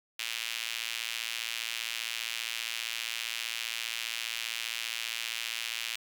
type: tone with high-pass filter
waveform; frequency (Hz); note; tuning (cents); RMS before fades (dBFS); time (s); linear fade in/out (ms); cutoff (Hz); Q
sawtooth; 115.1; A#2; -22; -36; 0.19-5.96; 5; 2700; 2.1
effects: none